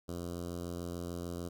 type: tone with notch filter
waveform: 10% pulse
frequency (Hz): 86.8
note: F2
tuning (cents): -10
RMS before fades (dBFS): -40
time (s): 0.08-1.49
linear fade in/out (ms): 10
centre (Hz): 2100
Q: 0.57
effects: none